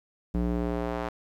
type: tone with band-pass filter sweep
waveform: square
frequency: 59 Hz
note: A#1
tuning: 22 cents sharp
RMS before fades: -29 dBFS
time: 0.34-1.09 s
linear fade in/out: 5 ms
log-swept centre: 200 to 890 Hz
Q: 0.9
effects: 10-bit